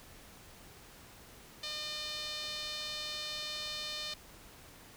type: tone with band-pass filter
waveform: sawtooth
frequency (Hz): 605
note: D#5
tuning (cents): -49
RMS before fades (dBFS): -40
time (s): 1.63-4.14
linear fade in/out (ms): 5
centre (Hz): 4100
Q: 3
effects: pink hiss -55 dBFS RMS until 4.96 s